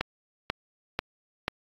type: click train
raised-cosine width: 0.3 ms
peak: -10 dBFS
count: 4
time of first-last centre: 0.01-1.481 s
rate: 2.04 Hz
effects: AAC 32 kbps